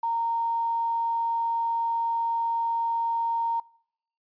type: tone with quantisation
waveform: sine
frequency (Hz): 924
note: A#5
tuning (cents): -16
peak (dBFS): -24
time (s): 0.03-3.6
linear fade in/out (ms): 5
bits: 9
effects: noise-tail reverb RT60 0.7 s tail -25 dB re dry + resampled to 11025 Hz